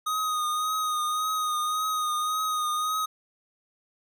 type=tone with vibrato; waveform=square; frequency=1244.5 Hz; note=D#6; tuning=in tune; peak=-26 dBFS; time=0.06-3.06 s; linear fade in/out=10 ms; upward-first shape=triangle; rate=1.8 Hz; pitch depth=35 cents each way; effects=none